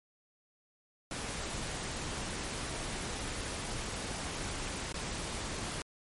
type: noise with dropouts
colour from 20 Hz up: pink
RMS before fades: -38 dBFS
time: 1.11-5.82 s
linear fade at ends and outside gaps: 1 ms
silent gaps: 4.925-4.942 s
effects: MP3 48 kbps